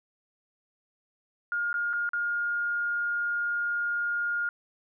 sine tone with dropouts, 1419 Hz, F6, 27 cents sharp, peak -26 dBFS, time 1.52-4.49 s, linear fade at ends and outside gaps 1 ms, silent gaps 1.729-1.741 / 1.931-1.935 / 2.091-2.133 s, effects none

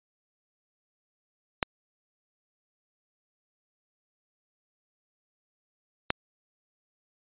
clicks, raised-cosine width 0.3 ms, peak -7 dBFS, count 2, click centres 1.628 / 6.104 s, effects resampled to 8000 Hz

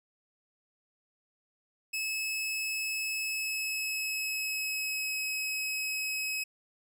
sawtooth tone with pitch glide, 2590 to 2557 Hz, E7 to D#7, -31 to +47 cents, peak -28 dBFS, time 1.93-6.44 s, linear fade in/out 10 ms, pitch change -22 cents, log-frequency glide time 3.24-5.21 s, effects none

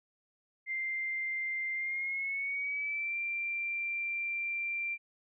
sine tone with pitch glide, 2093 to 2363 Hz, C7 to D7, 0 to +10 cents, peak -32 dBFS, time 0.66-4.98 s, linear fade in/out 50 ms, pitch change +210 cents, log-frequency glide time 1.75-3.17 s, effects none

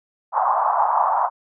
white band-pass noise, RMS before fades -19 dBFS, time 0.32-1.3 s, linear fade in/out 50 ms, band 710 to 1100 Hz, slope 48 dB/octave, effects none

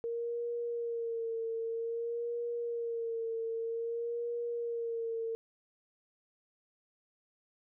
sine tone with vibrato, 463.8 Hz, A#4, 9 cents flat, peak -33 dBFS, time 0.04-5.35 s, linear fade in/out 0 ms, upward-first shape sine, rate 0.52 Hz, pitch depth 37 cents each way, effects none

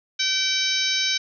harmonic tone, 769 Hz, G5, 33 cents flat, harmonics 2 / 3 / 4 / 5 / 6 / 7 / 8, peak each -31 / -28 / -29 / -25 / -30 / -27 / -30 dBFS, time 0.19-1.18 s, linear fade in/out 10 ms, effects none

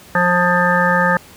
harmonic tone, 177.3 Hz, F3, 26 cents sharp, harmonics 1 / 3 / 5 / 7 / 9 / 10, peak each -19 / -19 / -19 / -19 / -19 / -19 dBFS, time 0.15-1.17 s, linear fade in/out 2 ms, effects pink hiss -42 dBFS RMS until 1.36 s + high-pass 60 Hz 12 dB/octave

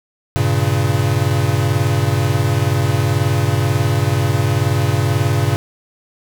square chord, G diminished, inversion none, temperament equal, 98 / 116.54 / 138.59 Hz, G2 / Bb2 / Db3, 0 / 0 / 0 cents, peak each -19 dBFS, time 0.36-5.56 s, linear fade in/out 0 ms, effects none

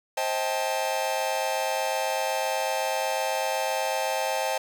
45% pulse chord, A half-diminished seventh, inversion first, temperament just, 528 / 633.6 / 792 / 880 Hz, C5 / Eb5 / G5 / A5, +16 / +31 / +18 / 0 cents, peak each -31 dBFS, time 0.17-4.58 s, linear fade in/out 5 ms, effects 8-bit

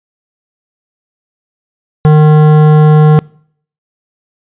triangle tone with hard clipping, 152.8 Hz, D#3, 31 cents flat, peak -4 dBFS, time 2.05-3.19 s, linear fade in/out 0 ms, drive 18 dB, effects noise-tail reverb RT60 0.6 s tail -25 dB re dry + resampled to 8000 Hz

